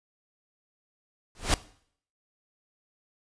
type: noise with exponential growth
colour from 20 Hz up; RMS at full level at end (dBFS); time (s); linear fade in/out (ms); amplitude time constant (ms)
pink; -18; 1.35-1.54; 1; 41
effects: noise-tail reverb RT60 0.6 s tail -19 dB re dry + resampled to 22050 Hz